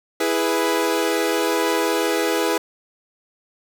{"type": "chord", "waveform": "sawtooth", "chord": "E major", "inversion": "none", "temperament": "equal", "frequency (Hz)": [329.6, 415.3, 493.9], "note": ["E4", "G#4", "B4"], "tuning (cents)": [0, 0, 0], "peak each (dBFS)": -19, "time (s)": [0.2, 2.58], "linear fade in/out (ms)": 5, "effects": []}